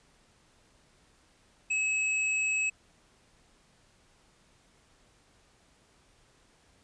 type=tone; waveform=square; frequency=2576 Hz; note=E7; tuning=41 cents flat; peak=-27 dBFS; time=1.7-2.7 s; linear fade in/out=10 ms; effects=pink hiss -64 dBFS RMS until 6.83 s + resampled to 22050 Hz